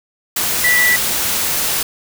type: tone in noise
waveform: sine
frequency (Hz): 1964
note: B6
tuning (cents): -10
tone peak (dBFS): -11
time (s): 0.64-0.96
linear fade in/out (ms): 5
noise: white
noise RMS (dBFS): -18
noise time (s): 0.36-1.83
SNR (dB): +4
effects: none